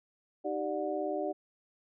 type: tone cluster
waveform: sine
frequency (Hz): 311 / 388.9 / 591 / 730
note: D#4 / G4 / D5 / F#5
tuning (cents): -1 / -14 / +11 / -24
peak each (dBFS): -37 / -36 / -35 / -38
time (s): 0.44-1.33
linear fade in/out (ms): 20
effects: none